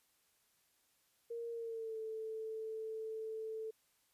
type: tone with pitch glide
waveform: sine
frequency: 466.2 to 440.8 Hz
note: A#4 to A4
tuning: 0 to +3 cents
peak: -40 dBFS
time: 1.3-3.71 s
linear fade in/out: 10 ms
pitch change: -97 cents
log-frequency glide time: 1.51-1.98 s
effects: white hiss -75 dBFS RMS until 4.13 s + resampled to 32000 Hz